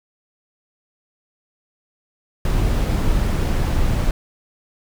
brown noise, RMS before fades -18 dBFS, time 2.45-4.11 s, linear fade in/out 2 ms, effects none

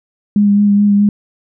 sine tone with vibrato, 204.1 Hz, G#3, 30 cents flat, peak -7 dBFS, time 0.36-1.09 s, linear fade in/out 2 ms, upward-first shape sine, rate 4.7 Hz, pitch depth 19 cents each way, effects none

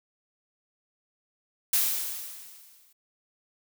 blue noise with exponential decay, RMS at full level -22 dBFS, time 1.73-2.93 s, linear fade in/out 5 ms, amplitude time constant 260 ms, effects none

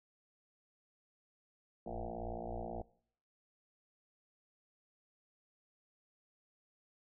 sine tone with frequency modulation, 349.2 Hz, F4, in tune, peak -39 dBFS, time 1.86-2.82 s, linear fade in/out 5 ms, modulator 58.5 Hz, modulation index 7.1, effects noise-tail reverb RT60 0.6 s tail -21 dB re dry

